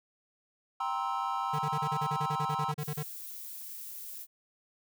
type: chord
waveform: triangle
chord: C dominant seventh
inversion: second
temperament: just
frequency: 784.9 / 941.9 / 1046.5 / 1308.1 Hz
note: G5 / Bb5 / C6 / E6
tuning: +2 / +18 / 0 / -14 cents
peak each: -34 dBFS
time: 0.8-2.72 s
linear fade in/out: 5 ms
type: tone bursts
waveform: square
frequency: 149.9 Hz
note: D3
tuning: 36 cents sharp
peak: -33 dBFS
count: 16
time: 1.53-3.031 s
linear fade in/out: 10 ms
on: 61 ms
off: 35 ms
type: noise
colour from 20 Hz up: violet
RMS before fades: -43 dBFS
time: 2.78-4.27 s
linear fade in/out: 50 ms
effects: none